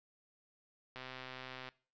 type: click train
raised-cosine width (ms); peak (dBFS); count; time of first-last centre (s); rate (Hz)
0.3; -30; 95; 0.96-1.689; 129
effects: noise-tail reverb RT60 0.4 s tail -21 dB re dry + resampled to 16000 Hz